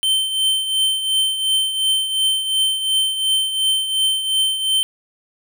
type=tone with tremolo; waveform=square; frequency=3100 Hz; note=G7; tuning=20 cents flat; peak=-14 dBFS; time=0.03-4.83 s; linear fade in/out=0 ms; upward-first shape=triangle; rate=2.8 Hz; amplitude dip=65%; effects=none